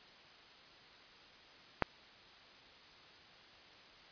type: click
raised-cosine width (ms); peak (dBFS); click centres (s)
0.5; -13; 1.823
effects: white hiss -58 dBFS RMS until 4.11 s + resampled to 11025 Hz